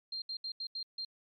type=tone bursts at uneven times; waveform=sine; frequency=4186 Hz; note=C8; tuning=in tune; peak=-36 dBFS; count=6; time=0.12-0.22 / 0.29-0.37 / 0.44-0.52 / 0.6-0.67 / 0.75-0.83 / 0.98-1.05 s; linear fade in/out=5 ms; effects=MP3 48 kbps